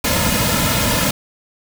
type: noise with comb filter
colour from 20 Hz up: pink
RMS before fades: -17 dBFS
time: 0.04-1.11 s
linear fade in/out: 5 ms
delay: 2.6 ms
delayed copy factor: -0.85
effects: none